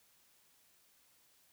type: silence
effects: white hiss -69 dBFS RMS until 1.52 s